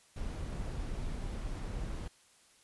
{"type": "noise", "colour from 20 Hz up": "brown", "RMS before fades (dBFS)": -38, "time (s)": [0.16, 2.08], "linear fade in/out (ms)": 5, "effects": ["white hiss -64 dBFS RMS until 2.63 s", "resampled to 24000 Hz"]}